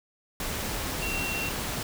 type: tone in noise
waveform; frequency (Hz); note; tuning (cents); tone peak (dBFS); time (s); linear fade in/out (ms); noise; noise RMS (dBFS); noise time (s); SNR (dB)
sine; 2734; F7; -37; -31; 1.02-1.49; 2; pink; -32; 0.4-1.83; -2
effects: none